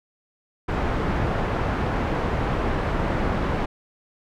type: low-pass noise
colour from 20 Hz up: pink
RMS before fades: -24 dBFS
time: 0.68-3.66 s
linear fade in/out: 10 ms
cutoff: 1500 Hz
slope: 12 dB/octave
effects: none